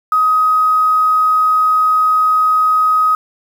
sine tone with quantisation, 1260 Hz, D#6, 21 cents sharp, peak -9 dBFS, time 0.12-3.15 s, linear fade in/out 2 ms, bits 6, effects none

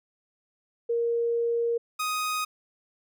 sine / sawtooth tone pair in turn, 468 / 1249.4 Hz, A#4 / D#6, +7 / +7 cents, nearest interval octave + perfect fourth, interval 1700 cents, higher second, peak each -23 dBFS, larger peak neither, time 0.89-1.78 / 1.99-2.45 s, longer first, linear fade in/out 10 ms, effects none

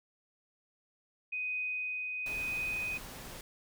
sine tone with tremolo, 2500 Hz, D#7, 8 cents sharp, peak -32 dBFS, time 1.32-2.98 s, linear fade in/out 10 ms, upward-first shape triangle, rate 0.95 Hz, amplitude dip 30%
pink noise, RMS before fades -46 dBFS, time 2.26-3.41 s, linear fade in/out 2 ms
effects none

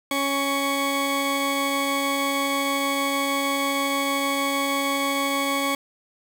20% pulse tone pair together, 277.2 / 1115.2 Hz, C#4 / C#6, 0 / +10 cents, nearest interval 2 octaves, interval 2410 cents, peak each -20 dBFS, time 0.11-5.75 s, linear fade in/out 2 ms, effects none

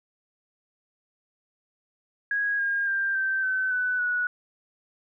sine tone with pitch steps, 1651 / 1618.9 / 1587.4 / 1556.5 / 1526.3 / 1496.6 / 1467.5 Hz, G#6 / G#6 / G6 / G6 / G6 / F#6 / F#6, -11 / -45 / +21 / -13 / -47 / +19 / -15 cents, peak -23 dBFS, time 2.31-4.27 s, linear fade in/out 2 ms, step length 280 ms, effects none

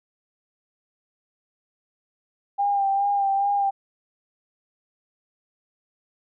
sine tone with vibrato, 797 Hz, G5, 28 cents sharp, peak -19 dBFS, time 2.58-3.71 s, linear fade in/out 20 ms, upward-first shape sine, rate 2.4 Hz, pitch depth 30 cents each way, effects none

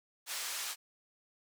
white band-pass noise, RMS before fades -39 dBFS, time 0.26-0.76 s, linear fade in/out 50 ms, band 880 to 9300 Hz, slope 12 dB/octave, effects none

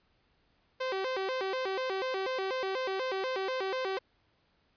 sawtooth tone with vibrato, 445.6 Hz, A4, 22 cents sharp, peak -27 dBFS, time 0.8-3.99 s, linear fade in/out 10 ms, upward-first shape square, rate 4.1 Hz, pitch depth 260 cents each way, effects pink hiss -71 dBFS RMS until 4.76 s + resampled to 11025 Hz

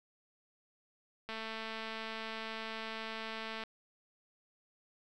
click train, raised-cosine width 0.3 ms, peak -26 dBFS, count 522, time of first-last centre 1.29-3.637 s, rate 222 Hz, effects none

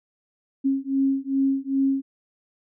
sine beating tone pair, 269.9 / 272.4 Hz, C#4 / C#4, -46 / -30 cents, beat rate 2.5 Hz, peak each -23 dBFS, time 0.64-2.02 s, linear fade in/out 20 ms, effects none

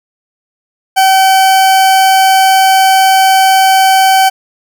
40% pulse tone, 766 Hz, G5, 40 cents flat, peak -4 dBFS, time 0.96-4.3 s, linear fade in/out 20 ms, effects none

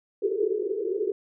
pink band-pass noise, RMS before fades -27 dBFS, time 0.22-1.12 s, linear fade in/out 5 ms, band 370 to 440 Hz, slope 96 dB/octave, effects none

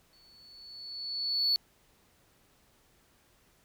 sine tone with exponential growth, 4435 Hz, C#8, in tune, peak -21 dBFS, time 0.13-1.56 s, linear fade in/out 0 ms, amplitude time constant 310 ms, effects tanh soft clip ceiling -21 dBFS + pink hiss -66 dBFS RMS until 3.64 s

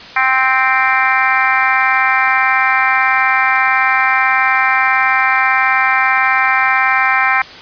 harmonic tone, 261.6 Hz, C4, in tune, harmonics 3 / 4 / 5 / 6 / 7 / 8 / 9, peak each -18 / -18 / -18 / -18 / -18 / -18 / -18 dBFS, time 0.16-7.42 s, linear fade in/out 5 ms, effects white hiss -33 dBFS RMS until 7.61 s + resampled to 11025 Hz

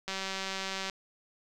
click train, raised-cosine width 0.2 ms, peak -18 dBFS, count 158, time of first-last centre 0.08-0.898 s, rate 192 Hz, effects none

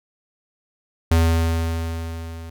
square tone with level ramp, 82.41 Hz, E2, in tune, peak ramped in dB -13 to -34 dBFS, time 1.11-2.5 s, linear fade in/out 5 ms, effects none

